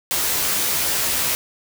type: noise with comb filter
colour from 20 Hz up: white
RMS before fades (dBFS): -21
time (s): 0.11-1.35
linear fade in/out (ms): 0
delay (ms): 14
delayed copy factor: +0.7
effects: none

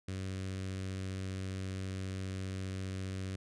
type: tone with notch filter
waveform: sawtooth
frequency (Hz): 94.9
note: F#2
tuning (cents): +44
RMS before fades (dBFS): -39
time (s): 0.08-3.36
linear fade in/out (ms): 5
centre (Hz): 860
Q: 0.92
effects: resampled to 22050 Hz

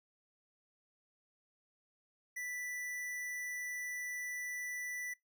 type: tone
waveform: square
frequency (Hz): 1975.5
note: B6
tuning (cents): 0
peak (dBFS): -40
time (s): 2.36-5.14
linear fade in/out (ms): 10
effects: noise-tail reverb RT60 0.2 s tail -24 dB re dry

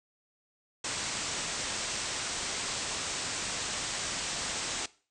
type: low-pass noise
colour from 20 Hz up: white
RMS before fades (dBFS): -35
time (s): 0.84-4.86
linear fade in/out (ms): 5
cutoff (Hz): 8500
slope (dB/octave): 96
effects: noise-tail reverb RT60 0.4 s tail -20 dB re dry

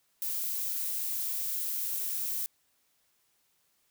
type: noise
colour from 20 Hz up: violet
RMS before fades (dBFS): -33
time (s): 0.22-2.46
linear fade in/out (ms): 0
effects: white hiss -72 dBFS RMS until 3.9 s

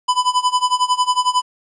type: tone with tremolo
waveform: square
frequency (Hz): 999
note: B5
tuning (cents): +20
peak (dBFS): -12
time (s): 0.08-1.42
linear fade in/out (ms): 10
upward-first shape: sine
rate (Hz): 11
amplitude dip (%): 90
effects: resampled to 22050 Hz + 9-bit

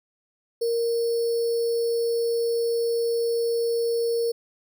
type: tone with sample-and-hold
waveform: sine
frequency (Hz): 466.2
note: A#4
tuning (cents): 0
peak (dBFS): -21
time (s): 0.61-4.32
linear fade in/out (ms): 10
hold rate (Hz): 4900
effects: none

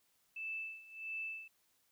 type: tone with tremolo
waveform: sine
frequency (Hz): 2637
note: E7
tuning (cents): 0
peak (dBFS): -38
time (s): 0.36-1.48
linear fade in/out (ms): 5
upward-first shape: sine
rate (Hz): 1.5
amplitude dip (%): 85
effects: white hiss -75 dBFS RMS until 1.91 s

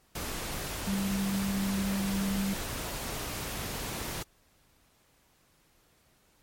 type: tone in noise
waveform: sine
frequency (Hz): 196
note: G3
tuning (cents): 0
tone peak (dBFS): -28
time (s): 0.87-2.54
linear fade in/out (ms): 5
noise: pink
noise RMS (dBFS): -36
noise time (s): 0.15-4.23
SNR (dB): +5
effects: pink hiss -66 dBFS RMS until 6.42 s + MP3 64 kbps

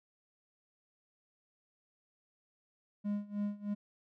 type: tone with tremolo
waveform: triangle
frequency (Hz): 205.4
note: G#3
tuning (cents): -19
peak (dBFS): -29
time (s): 3.04-3.75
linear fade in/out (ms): 20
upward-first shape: sine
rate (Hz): 3.2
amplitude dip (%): 90
effects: none

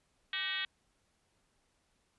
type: tone with frequency modulation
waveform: sine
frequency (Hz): 2593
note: E7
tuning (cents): -29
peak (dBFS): -33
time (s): 0.33-0.65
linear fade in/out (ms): 2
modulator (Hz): 353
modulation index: 3.2
effects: pink hiss -75 dBFS RMS until 2.18 s + resampled to 24000 Hz

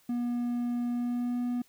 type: tone with pitch glide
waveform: triangle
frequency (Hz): 241.1 to 244.2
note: B3 to B3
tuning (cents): -41 to -19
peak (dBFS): -26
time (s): 0.09-1.62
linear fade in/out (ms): 5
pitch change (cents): +22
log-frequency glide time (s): 0.9-1.4
effects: white hiss -64 dBFS RMS until 1.68 s

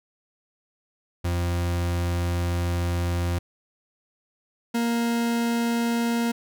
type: tone pair in turn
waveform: 40% pulse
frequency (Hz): 87 / 233.9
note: F2 / A#3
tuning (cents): -6 / +6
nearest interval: octave + perfect fourth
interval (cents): 1712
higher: second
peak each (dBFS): -22 / -21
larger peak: second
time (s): 1.24-3.39 / 4.74-6.32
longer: first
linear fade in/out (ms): 10
effects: none

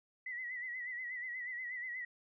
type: tone with vibrato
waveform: sine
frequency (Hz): 1975.5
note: B6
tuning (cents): 0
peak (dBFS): -39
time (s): 0.26-2.05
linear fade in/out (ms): 5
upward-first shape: sine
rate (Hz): 8.3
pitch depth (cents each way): 68
effects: none

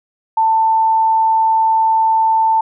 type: tone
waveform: sine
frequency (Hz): 890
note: A5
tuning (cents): +20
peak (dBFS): -10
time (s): 0.37-2.61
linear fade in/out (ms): 5
effects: none

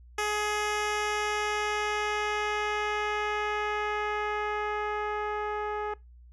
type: tone with low-pass filter sweep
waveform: 10% pulse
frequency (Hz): 420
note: G#4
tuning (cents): +19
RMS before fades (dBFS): -30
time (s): 0.18-5.94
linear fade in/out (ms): 5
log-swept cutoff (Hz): 9600 to 1100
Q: 0.71
effects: noise-tail reverb RT60 0.2 s tail -22 dB re dry + added 60 Hz sine -49 dBFS peak until 6.32 s

